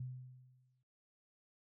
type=tone with exponential decay; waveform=sine; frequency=127.3 Hz; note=C3; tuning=47 cents flat; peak=-39 dBFS; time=0-0.83 s; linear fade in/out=5 ms; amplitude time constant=180 ms; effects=noise-tail reverb RT60 0.3 s tail -18 dB re dry